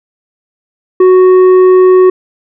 triangle tone with tanh clipping, 370 Hz, F#4, in tune, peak -3 dBFS, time 1-2.1 s, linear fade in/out 5 ms, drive 11 dB, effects none

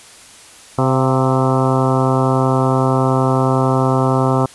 harmonic tone with a mistuned harmonic, 130.81 Hz, C3, in tune, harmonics 1 / 2 / 3 / 4 / 5 / 6 / 7 / 8 / 9 / 10, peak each -16 / -19 / -21 / -22 / -23 / -24 / -24 / -25 / -26 / -26 dBFS, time 0.78-4.46 s, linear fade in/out 5 ms, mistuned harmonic 5, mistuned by +45 cents, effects white hiss -41 dBFS RMS until 4.54 s + resampled to 24000 Hz

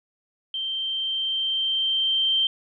sine tone with level ramp, 3136 Hz, G7, in tune, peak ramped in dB -26 to -18 dBFS, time 0.54-2.47 s, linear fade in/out 2 ms, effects none

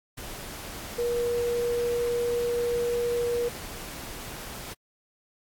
sine tone in noise, 477.8 Hz, A#4, 43 cents sharp, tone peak -24 dBFS, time 0.98-3.49 s, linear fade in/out 10 ms, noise pink, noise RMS -39 dBFS, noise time 0.17-4.74 s, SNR +12 dB, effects AAC 64 kbps

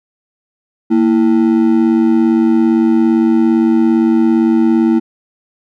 triangle ring-modulated tone, 279.7 Hz, C#4, 16 cents sharp, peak -3 dBFS, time 0.9-5 s, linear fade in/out 20 ms, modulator 48.8 Hz, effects none

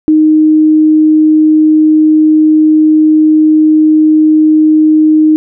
sine tone, 310 Hz, D#4, 6 cents flat, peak -3 dBFS, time 0.08-5.36 s, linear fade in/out 0 ms, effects none

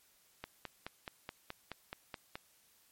click train, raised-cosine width 0.3 ms, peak -25 dBFS, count 10, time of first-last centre 0.44-2.355 s, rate 4.7 Hz, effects white hiss -68 dBFS RMS until 2.91 s + MP3 64 kbps

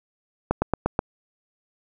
slowing click train, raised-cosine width 1 ms, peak -6 dBFS, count 5, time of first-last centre 0.51-0.991 s, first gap 110 ms, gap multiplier 1.06, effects none

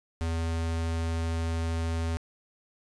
square tone, 82.41 Hz, E2, in tune, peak -28 dBFS, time 0.21-2.17 s, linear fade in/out 0 ms, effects resampled to 22050 Hz + 11-bit

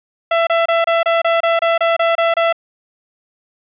sawtooth tone bursts, 668 Hz, E5, 23 cents sharp, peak -8 dBFS, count 12, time 0.31-2.527 s, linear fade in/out 5 ms, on 160 ms, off 27 ms, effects resampled to 8000 Hz + 8-bit

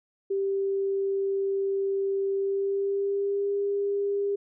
sine tone with pitch glide, 392 to 401.9 Hz, G4 to G4, 0 to +43 cents, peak -24 dBFS, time 0.3-4.36 s, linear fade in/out 10 ms, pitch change +43 cents, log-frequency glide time 2.35-3.53 s, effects none

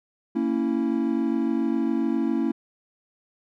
triangle chord, A# diminished, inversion none, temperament equal with one note detuned, 229.9 / 277.2 / 329.6 Hz, A#3 / C#4 / E4, -24 / 0 / 0 cents, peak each -24 dBFS, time 0.35-2.52 s, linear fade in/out 10 ms, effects none

